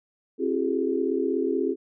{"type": "tone cluster", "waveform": "sine", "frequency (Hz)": [267.1, 337.9, 386.6, 423], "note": ["C4", "E4", "G4", "G#4"], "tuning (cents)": [36, 43, -24, 32], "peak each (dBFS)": -28, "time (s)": [0.38, 1.76], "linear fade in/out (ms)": 50, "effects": []}